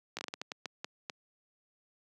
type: slowing click train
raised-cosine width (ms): 0.2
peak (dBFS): -20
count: 11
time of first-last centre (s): 0.17-1.098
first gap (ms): 17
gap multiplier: 1.35
effects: high-pass 200 Hz 12 dB/octave